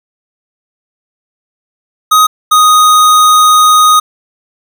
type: tone pair in turn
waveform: square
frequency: 1255 / 1244.9 Hz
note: D#6 / D#6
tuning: +15 / +1 cents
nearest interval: unison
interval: 14 cents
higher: first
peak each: -4 dBFS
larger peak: neither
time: 2.11-2.27 / 2.51-4 s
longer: second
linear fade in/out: 10 ms
effects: none